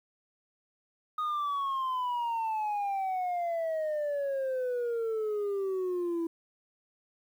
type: exponential sweep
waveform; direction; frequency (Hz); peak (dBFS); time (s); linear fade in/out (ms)
sine; down; 1246 to 329.6; -26; 1.18-6.27; 5
effects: tanh soft clip ceiling -28 dBFS + 10-bit